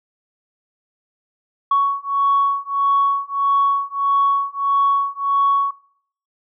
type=beating tone pair; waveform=sine; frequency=1114 / 1115.6 Hz; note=C#6 / C#6; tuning=+8 / +11 cents; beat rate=1.6 Hz; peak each=-17 dBFS; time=1.71-5.71 s; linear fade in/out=5 ms; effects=noise-tail reverb RT60 0.6 s tail -20 dB re dry + tanh soft clip ceiling -8 dBFS